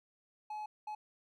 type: tone bursts at uneven times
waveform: triangle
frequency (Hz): 850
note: G#5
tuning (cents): +40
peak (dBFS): -37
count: 2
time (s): 0.5-0.66 / 0.87-0.95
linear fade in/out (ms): 5
effects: none